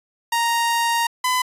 sawtooth tone pair in turn, 932.3 / 1007.7 Hz, A#5 / B5, 0 / +35 cents, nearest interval minor second, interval 135 cents, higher second, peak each -14 dBFS, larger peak neither, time 0.32-1.07 / 1.24-1.42 s, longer first, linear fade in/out 5 ms, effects resampled to 32000 Hz

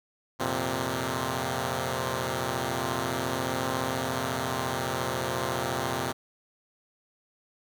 5% pulse chord, F suspended fourth, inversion none, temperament equal, 87.31 / 116.54 / 130.81 Hz, F2 / Bb2 / C3, 0 / 0 / 0 cents, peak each -24 / -22 / -19 dBFS, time 0.39-6.13 s, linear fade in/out 20 ms, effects none

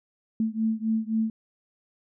sine beating tone pair, 220 / 223.8 Hz, A3 / A3, 0 / +30 cents, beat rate 3.8 Hz, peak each -26 / -27 dBFS, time 0.4-1.3 s, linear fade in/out 2 ms, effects none

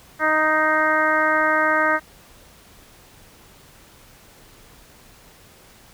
harmonic tone with a mistuned harmonic, 311.1 Hz, D#4, in tune, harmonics 1 / 2 / 3 / 4 / 5 / 6 / 7, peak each -28 / -23 / -25 / -22 / -21 / -24 / -31 dBFS, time 0.19-2 s, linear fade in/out 50 ms, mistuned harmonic 7, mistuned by -43 cents, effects pink hiss -49 dBFS RMS until 5.93 s

